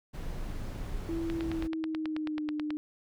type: noise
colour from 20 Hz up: brown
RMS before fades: -37 dBFS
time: 0.13-1.68 s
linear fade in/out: 20 ms
type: tone with pitch glide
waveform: sine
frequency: 331.1 to 301.9 Hz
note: E4 to D4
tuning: +8 to +48 cents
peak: -31 dBFS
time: 1.09-2.77 s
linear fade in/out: 0 ms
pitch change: -160 cents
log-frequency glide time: 1.35-2.49 s
type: click train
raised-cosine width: 0.3 ms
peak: -22 dBFS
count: 14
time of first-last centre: 1.3-2.705 s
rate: 9.25 Hz
effects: none